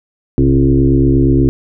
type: tone with frequency modulation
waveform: sine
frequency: 198.8 Hz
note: G3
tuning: 25 cents sharp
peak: -7 dBFS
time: 0.38-1.49 s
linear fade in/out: 0 ms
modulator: 68.5 Hz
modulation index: 2.4
effects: none

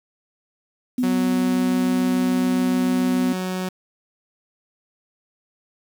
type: tone with pitch glide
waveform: sine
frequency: 250.4 to 252 Hz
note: B3 to B3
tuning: +24 to +35 cents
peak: -18 dBFS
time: 0.98-3.33 s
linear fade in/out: 5 ms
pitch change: +11 cents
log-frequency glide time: 1.11-1.89 s
type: tone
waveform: sawtooth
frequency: 185 Hz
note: F#3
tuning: in tune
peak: -20 dBFS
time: 1.03-3.69 s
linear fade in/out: 5 ms
effects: 7-bit

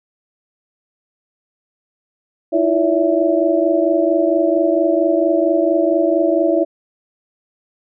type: tone cluster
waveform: sine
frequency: 319.6 / 344 / 570 / 659 Hz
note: D#4 / F4 / C#5 / E5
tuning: +47 / -26 / +48 / -1 cents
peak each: -18 dBFS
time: 2.52-6.65 s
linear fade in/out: 20 ms
effects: none

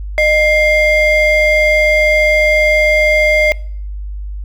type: ring-modulated tone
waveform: triangle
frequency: 1361 Hz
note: F6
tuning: 45 cents flat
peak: -4 dBFS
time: 0.18-3.52 s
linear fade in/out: 0 ms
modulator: 748 Hz
effects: noise-tail reverb RT60 0.6 s tail -23 dB re dry + added 50 Hz sine -21 dBFS peak until 4.44 s

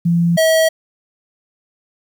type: tone pair in turn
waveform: sine / square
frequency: 170.4 / 643.3 Hz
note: F3 / E5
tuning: -42 / -42 cents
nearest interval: octave + major seventh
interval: 2300 cents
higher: second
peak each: -11 dBFS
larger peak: neither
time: 0.05-0.37 / 0.37-0.69 s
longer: neither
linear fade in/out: 10 ms
effects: 8-bit

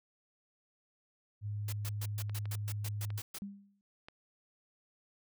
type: tone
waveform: sine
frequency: 103.83 Hz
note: G#2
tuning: in tune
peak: -35 dBFS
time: 1.41-3.22 s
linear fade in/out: 50 ms
type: noise bursts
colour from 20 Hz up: white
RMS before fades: -43 dBFS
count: 11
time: 1.68-3.386 s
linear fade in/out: 5 ms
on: 46 ms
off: 120 ms
type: clicks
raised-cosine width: 0.3 ms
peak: -32 dBFS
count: 5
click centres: 2.296 / 2.456 / 2.863 / 3.104 / 4.085 s
type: tone with exponential decay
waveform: sine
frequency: 200 Hz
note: G3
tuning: 35 cents sharp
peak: -36 dBFS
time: 3.42-3.81 s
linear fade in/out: 0 ms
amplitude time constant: 84 ms
effects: none

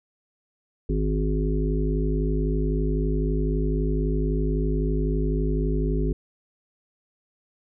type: harmonic tone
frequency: 51.91 Hz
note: G#1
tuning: in tune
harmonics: 1 / 3 / 5 / 7 / 8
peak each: -23 / -28 / -30 / -31 / -32 dBFS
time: 0.89-6.13 s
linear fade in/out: 5 ms
effects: none

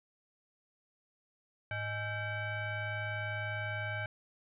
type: tone with frequency modulation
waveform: sine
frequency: 835 Hz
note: G#5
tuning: 9 cents sharp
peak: -34 dBFS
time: 1.71-4.06 s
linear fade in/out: 2 ms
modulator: 728 Hz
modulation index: 2
effects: none

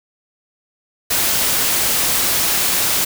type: noise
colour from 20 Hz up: white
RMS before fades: -17 dBFS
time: 1.1-3.05 s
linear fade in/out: 10 ms
effects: none

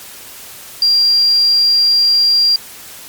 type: tone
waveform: sine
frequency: 4765 Hz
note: D8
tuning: 24 cents sharp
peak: -8 dBFS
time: 0.82-2.56 s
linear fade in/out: 2 ms
effects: white hiss -34 dBFS RMS until 3.08 s + MP3 96 kbps

